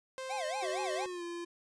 sawtooth tone, 523.3 Hz, C5, in tune, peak -35 dBFS, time 0.18-1.06 s, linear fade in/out 0 ms
square tone with vibrato, 713 Hz, F5, 36 cents sharp, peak -36 dBFS, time 0.29-1.06 s, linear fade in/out 20 ms, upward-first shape sine, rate 4.3 Hz, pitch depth 290 cents each way
square tone with pitch glide, 375.5 to 344.3 Hz, F#4 to F4, +26 to -25 cents, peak -39 dBFS, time 0.62-1.45 s, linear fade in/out 10 ms, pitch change -151 cents, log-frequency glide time 1.01-1.23 s
effects resampled to 22050 Hz

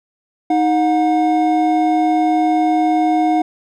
triangle tone pair together, 313.2 / 725 Hz, D#4 / F#5, +11 / -35 cents, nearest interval octave + minor third, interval 1454 cents, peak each -13 dBFS, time 0.5-3.42 s, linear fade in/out 5 ms, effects none

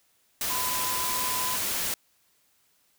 sine tone in noise, 1008 Hz, B5, 35 cents sharp, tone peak -32 dBFS, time 0.5-1.56 s, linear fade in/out 2 ms, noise white, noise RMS -29 dBFS, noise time 0.41-1.94 s, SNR -6 dB, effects white hiss -67 dBFS RMS until 2.98 s

